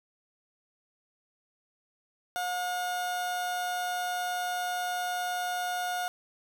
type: tone with amplitude modulation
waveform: 30% pulse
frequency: 719 Hz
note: F#5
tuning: 50 cents flat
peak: -26 dBFS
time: 2.36-6.08 s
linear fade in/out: 0 ms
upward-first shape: sine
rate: 196 Hz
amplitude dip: 25%
effects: none